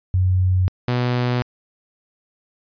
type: tone pair in turn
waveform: sine / sawtooth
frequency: 92.3 / 123.21 Hz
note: F#2 / B2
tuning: -4 / -4 cents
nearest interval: perfect fourth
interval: 500 cents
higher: second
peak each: -14 dBFS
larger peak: neither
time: 0.14-0.68 / 0.88-1.42 s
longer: neither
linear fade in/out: 0 ms
effects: resampled to 11025 Hz